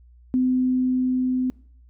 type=tone with level ramp; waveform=sine; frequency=255.1 Hz; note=C4; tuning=44 cents flat; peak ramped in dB=-17 to -20 dBFS; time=0.34-1.5 s; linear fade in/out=0 ms; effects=noise-tail reverb RT60 0.6 s tail -24 dB re dry + added 60 Hz sine -48 dBFS peak until 1.89 s